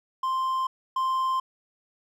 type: tone pair in turn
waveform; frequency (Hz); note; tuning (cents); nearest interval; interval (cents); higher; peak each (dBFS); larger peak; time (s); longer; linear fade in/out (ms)
triangle; 1046.5 / 1046.5; C6 / C6; 0 / 0; unison; 0; neither; -22 / -21; second; 0.23-0.67 / 0.96-1.4; neither; 5
effects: none